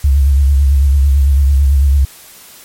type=tone with vibrato; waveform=sine; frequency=69.3 Hz; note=C#2; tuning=in tune; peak=-6 dBFS; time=0.04-2.05 s; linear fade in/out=5 ms; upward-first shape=sine; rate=9 Hz; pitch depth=72 cents each way; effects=white hiss -38 dBFS RMS until 2.64 s + MP3 64 kbps